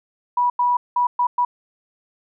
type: tone bursts at uneven times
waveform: sine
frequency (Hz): 976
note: B5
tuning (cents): -21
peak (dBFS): -15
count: 5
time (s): 0.37-0.5 / 0.59-0.77 / 0.96-1.07 / 1.19-1.27 / 1.38-1.45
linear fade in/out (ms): 5
effects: none